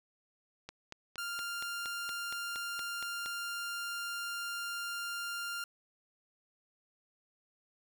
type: click train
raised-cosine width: 0.2 ms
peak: -26 dBFS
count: 12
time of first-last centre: 0.69-3.26 s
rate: 4.28 Hz
type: tone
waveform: sawtooth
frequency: 1396.9 Hz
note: F6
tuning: in tune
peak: -33 dBFS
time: 1.18-5.64 s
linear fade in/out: 2 ms
effects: none